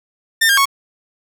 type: tone with pitch steps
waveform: sawtooth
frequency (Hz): 1804 / 1611 / 1105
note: A6 / G6 / C#6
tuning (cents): +43 / +47 / -6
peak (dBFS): -7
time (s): 0.41-0.656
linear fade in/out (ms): 10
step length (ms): 82
effects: none